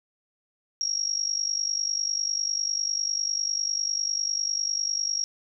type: tone with amplitude modulation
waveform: sine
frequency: 5600 Hz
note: F8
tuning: 4 cents sharp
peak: -21 dBFS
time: 0.81-5.24 s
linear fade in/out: 0 ms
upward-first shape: sine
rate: 50 Hz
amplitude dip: 85%
effects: none